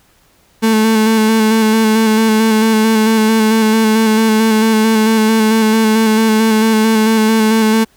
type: tone with vibrato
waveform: 35% pulse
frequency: 220 Hz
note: A3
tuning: in tune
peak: -7 dBFS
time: 0.62-7.85 s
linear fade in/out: 20 ms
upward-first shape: square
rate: 4.5 Hz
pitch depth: 22 cents each way
effects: pink hiss -52 dBFS RMS until 7.96 s